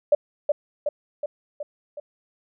sine tone with echo, 588 Hz, D5, 2 cents sharp, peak -12 dBFS, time 0.12-0.15 s, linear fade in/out 5 ms, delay 370 ms, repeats 5, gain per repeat -4 dB, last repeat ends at 2 s, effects none

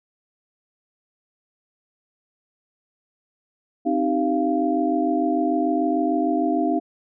sine tone cluster, 262.3 / 309 / 388.3 / 692 Hz, C4 / D#4 / G4 / F5, +4 / -12 / -16 / -16 cents, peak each -24 / -22 / -28 / -24 dBFS, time 3.85-6.8 s, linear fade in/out 20 ms, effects none

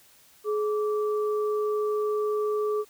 sine tone pair together, 423.1 / 1164 Hz, G#4 / D6, +32 / -16 cents, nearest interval octave + tritone, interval 1752 cents, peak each -24 / -34 dBFS, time 0.44-2.85 s, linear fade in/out 50 ms, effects white hiss -57 dBFS RMS until 2.89 s

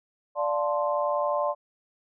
sine chord, D minor seventh, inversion none, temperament equal, 587.3 / 698.5 / 880 / 1046.5 Hz, D5 / F5 / A5 / C6, 0 / 0 / 0 / 0 cents, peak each -26 / -32 / -32 / -29 dBFS, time 0.35-1.55 s, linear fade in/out 50 ms, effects none

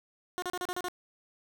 15% pulse tone bursts, 360 Hz, F#4, 47 cents flat, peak -26 dBFS, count 7, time 0.38-0.884 s, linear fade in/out 0 ms, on 42 ms, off 35 ms, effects none

